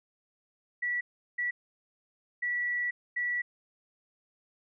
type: tone bursts at uneven times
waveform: sine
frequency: 1947 Hz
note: B6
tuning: 25 cents flat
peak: -28 dBFS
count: 4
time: 0.82-1.01 / 1.38-1.51 / 2.42-2.91 / 3.16-3.42 s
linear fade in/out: 10 ms
effects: none